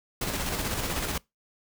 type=noise with tremolo; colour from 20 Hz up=pink; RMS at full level=-29 dBFS; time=0.21-1.18 s; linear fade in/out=5 ms; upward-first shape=square; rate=16 Hz; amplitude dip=35%; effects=noise-tail reverb RT60 0.2 s tail -24 dB re dry